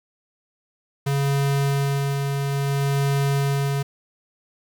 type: tone with tremolo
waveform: square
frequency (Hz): 139.6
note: C#3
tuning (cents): +13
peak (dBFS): -19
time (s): 1.06-3.83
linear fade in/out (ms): 10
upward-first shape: sine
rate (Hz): 0.59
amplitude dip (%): 35
effects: 8-bit